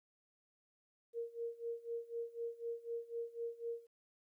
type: tone with tremolo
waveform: sine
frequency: 466.2 Hz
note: A#4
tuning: in tune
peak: -37 dBFS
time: 1.13-3.87 s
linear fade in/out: 50 ms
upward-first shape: sine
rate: 4 Hz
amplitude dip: 90%
effects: 13-bit